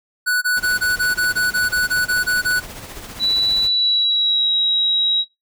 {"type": "tone bursts", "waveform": "square", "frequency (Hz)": 1480, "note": "F#6", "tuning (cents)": 0, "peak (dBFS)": -16, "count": 13, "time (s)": [0.26, 2.604], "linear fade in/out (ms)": 20, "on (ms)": 160, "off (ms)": 22}
{"type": "noise with tremolo", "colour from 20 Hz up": "pink", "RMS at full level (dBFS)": -33, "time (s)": [0.56, 3.69], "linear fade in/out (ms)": 20, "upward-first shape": "sine", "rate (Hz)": 15, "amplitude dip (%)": 45}
{"type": "tone with pitch glide", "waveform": "sine", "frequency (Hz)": [3951, 3841], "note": ["B7", "B7"], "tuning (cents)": [0, -49], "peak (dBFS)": -14, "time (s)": [3.19, 5.25], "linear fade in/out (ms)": 50, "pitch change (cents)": -49, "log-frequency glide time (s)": [3.69, 4.52]}
{"effects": ["noise-tail reverb RT60 0.2 s tail -21 dB re dry"]}